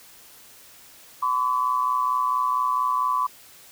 sine tone pair together, 1016 / 1140.4 Hz, B5 / C#6, +49 / +49 cents, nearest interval major second, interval 200 cents, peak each -23 dBFS, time 1.22-3.27 s, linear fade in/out 10 ms, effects white hiss -49 dBFS RMS until 3.71 s

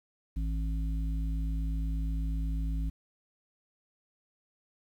harmonic tone, 54.1 Hz, A1, 29 cents flat, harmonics 1 / 3 / 5, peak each -29 / -39 / -43 dBFS, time 0.36-2.9 s, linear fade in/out 10 ms, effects 10-bit

